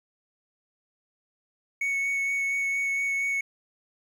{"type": "tone with vibrato", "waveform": "triangle", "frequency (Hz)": 2217, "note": "C#7", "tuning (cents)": 0, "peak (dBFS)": -23, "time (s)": [1.81, 3.41], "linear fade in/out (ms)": 5, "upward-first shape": "sine", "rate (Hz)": 4.3, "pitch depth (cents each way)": 10, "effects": ["10-bit"]}